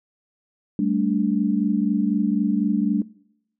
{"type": "chord", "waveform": "sine", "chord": "G suspended second", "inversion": "none", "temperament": "equal with one note detuned", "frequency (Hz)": [196, 220, 290], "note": ["G3", "A3", "D4"], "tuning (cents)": [0, 0, -22], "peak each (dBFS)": -23, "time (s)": [0.79, 3.02], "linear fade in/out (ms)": 2, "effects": ["noise-tail reverb RT60 0.8 s tail -23 dB re dry"]}